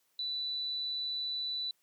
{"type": "tone", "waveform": "sine", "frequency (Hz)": 3973, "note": "B7", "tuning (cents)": 10, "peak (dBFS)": -33, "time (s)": [0.19, 1.71], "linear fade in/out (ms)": 2, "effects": ["white hiss -74 dBFS RMS until 1.82 s", "high-pass 150 Hz 12 dB/octave"]}